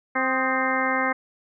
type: harmonic tone with a mistuned harmonic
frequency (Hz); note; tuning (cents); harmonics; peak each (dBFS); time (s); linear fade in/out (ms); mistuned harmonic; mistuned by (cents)
261.8; C4; +1; 1 / 2 / 3 / 4 / 5 / 6 / 7 / 8; -29 / -29 / -29 / -29 / -29 / -29 / -29 / -29; 0.15-1.13; 10; 5; -70
effects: none